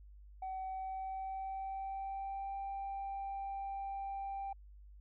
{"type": "tone with pitch glide", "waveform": "sine", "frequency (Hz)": [759, 786.7], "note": ["F#5", "G5"], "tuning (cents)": [44, 6], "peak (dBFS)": -37, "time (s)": [0.42, 4.53], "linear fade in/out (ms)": 5, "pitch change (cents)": 62, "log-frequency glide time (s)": [0.64, 2.57], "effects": ["tanh soft clip ceiling -36 dBFS", "added 50 Hz sine -53 dBFS peak until 5 s"]}